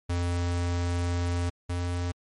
square tone pair in turn, 87.31 / 87.97 Hz, F2 / F2, 0 / +13 cents, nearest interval unison, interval 13 cents, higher second, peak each -26 / -28 dBFS, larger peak first, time 0.09-1.5 / 1.69-2.12 s, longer first, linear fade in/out 10 ms, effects MP3 48 kbps

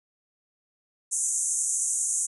pink band-pass noise, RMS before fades -27 dBFS, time 1.11-2.27 s, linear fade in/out 20 ms, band 6300 to 10000 Hz, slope 96 dB/octave, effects none

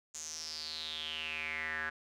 square tone with band-pass filter sweep, 78.8 Hz, D#2, 23 cents sharp, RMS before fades -40 dBFS, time 0.14-1.9 s, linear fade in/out 10 ms, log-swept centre 6900 to 1600 Hz, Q 7.6, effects none

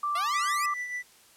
sine tone, 1174.7 Hz, D6, in tune, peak -26 dBFS, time 0.03-0.74 s, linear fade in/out 5 ms
10% pulse exponential sweep, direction up, 659.3 to 2628 Hz, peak -24 dBFS, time 0.15-0.66 s, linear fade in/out 5 ms
triangle tone with tremolo, 1975.5 Hz, B6, in tune, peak -28 dBFS, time 0.33-1.03 s, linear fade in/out 20 ms, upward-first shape triangle, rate 6.8 Hz, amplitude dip 55%
effects white hiss -57 dBFS RMS until 1.36 s + low-pass 12000 Hz 12 dB/octave

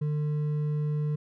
triangle tone with hard clipping, 150 Hz, D3, 37 cents sharp, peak -27 dBFS, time 0.01-1.16 s, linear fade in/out 10 ms, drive 8 dB, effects none

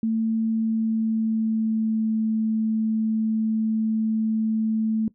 sine tone with pitch glide, 223.3 to 220 Hz, A3 to A3, +26 to 0 cents, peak -20 dBFS, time 0.03-5.08 s, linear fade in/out 2 ms, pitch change -26 cents, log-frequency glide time 0.44-2.11 s, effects noise-tail reverb RT60 0.1 s tail -18 dB re dry

